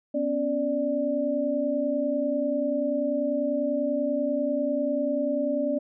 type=tone cluster; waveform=sine; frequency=250.3 / 280.5 / 589 Hz; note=B3 / C#4 / D5; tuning=+23 / +21 / +5 cents; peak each=-30 / -28 / -26 dBFS; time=0.14-5.79 s; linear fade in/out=10 ms; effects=none